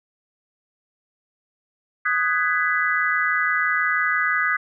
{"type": "chord", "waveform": "sine", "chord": "G# minor seventh", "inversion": "second", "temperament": "just", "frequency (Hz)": [1245.9, 1495.1, 1661.2, 1993.5], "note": ["D#6", "F#6", "G#6", "B6"], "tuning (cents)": [2, 18, 0, 16], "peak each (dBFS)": -24, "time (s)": [2.05, 4.57], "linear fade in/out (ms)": 10, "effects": []}